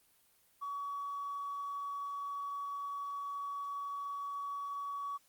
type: tone with tanh clipping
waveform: triangle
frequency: 1131 Hz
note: C#6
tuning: 34 cents sharp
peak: -36 dBFS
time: 0.61-5.18 s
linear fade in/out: 20 ms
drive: 1 dB
effects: white hiss -69 dBFS RMS until 5.28 s + Opus 32 kbps